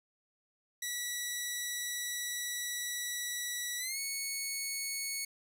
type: tone with pitch glide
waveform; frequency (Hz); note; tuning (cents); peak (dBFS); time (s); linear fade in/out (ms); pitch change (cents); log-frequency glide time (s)
10% pulse; 1946 to 2210; B6 to C#7; -26 to -6; -26; 0.82-5.25; 5; +220; 3.78-3.98
effects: none